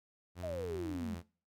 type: tone with vibrato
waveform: sawtooth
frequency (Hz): 87.31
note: F2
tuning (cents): 0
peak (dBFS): -38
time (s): 0.35-1.23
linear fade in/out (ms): 50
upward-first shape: triangle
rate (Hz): 4.6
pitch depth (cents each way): 44
type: exponential sweep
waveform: sine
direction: down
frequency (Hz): 659.3 to 201.2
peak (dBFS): -37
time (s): 0.43-1.15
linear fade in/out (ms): 5
effects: noise-tail reverb RT60 0.4 s tail -21 dB re dry